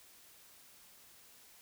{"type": "silence", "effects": ["white hiss -60 dBFS RMS until 1.61 s"]}